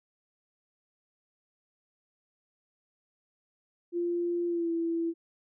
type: tone with pitch glide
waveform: sine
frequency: 346.4 to 333.3 Hz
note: F4 to E4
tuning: -14 to +19 cents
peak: -27 dBFS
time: 3.92-5.14 s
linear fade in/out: 50 ms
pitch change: -67 cents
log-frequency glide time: 4.47-4.71 s
effects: none